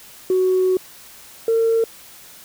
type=tone pair in turn; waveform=sine; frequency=371.6 / 454.5 Hz; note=F#4 / A#4; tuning=+7 / -44 cents; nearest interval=minor third; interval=349 cents; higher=second; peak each=-13 dBFS; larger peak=neither; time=0.3-0.77 / 1.48-1.84 s; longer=first; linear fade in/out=2 ms; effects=tanh soft clip ceiling -10 dBFS + white hiss -43 dBFS RMS until 2.44 s